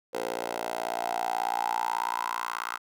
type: tone with high-pass filter sweep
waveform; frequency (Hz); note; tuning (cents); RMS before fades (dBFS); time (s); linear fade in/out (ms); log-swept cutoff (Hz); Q
10% pulse; 58.27; A#1; 0; -31; 0.13-2.78; 20; 510 to 1200; 7.3
effects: none